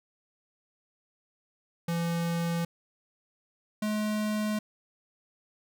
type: tone pair in turn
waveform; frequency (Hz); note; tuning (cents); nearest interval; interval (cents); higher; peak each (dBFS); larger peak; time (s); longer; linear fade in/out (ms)
square; 169.1 / 212.6; E3 / G#3; +44 / +41; major third; 397; second; -28; neither; 1.88-2.65 / 3.82-4.59; neither; 5
effects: none